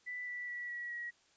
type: tone with pitch steps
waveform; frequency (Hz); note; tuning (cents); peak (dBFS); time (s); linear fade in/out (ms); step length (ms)
sine; 1982 / 1963.8 / 1945.7 / 1927.8 / 1910.1; B6 / B6 / B6 / B6 / A#6; +6 / -10 / -26 / -42 / +42; -39; 0.06-1.11; 20; 210
effects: white hiss -69 dBFS RMS until 1.36 s + resampled to 16000 Hz